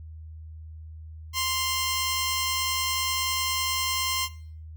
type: tone pair together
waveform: 10% pulse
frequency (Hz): 1046.5 / 2794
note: C6 / F7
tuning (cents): 0 / 0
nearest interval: octave + perfect fourth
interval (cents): 1700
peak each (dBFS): -17 / -24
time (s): 1.33-4.29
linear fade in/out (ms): 50
effects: noise-tail reverb RT60 0.5 s tail -18 dB re dry + added 79 Hz sine -39 dBFS peak until 4.76 s